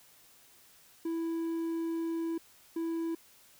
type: tone bursts at uneven times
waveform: triangle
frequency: 330.2 Hz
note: E4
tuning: 3 cents sharp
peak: -29 dBFS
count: 2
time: 1.05-2.38 / 2.76-3.15 s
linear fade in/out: 5 ms
effects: white hiss -60 dBFS RMS until 3.59 s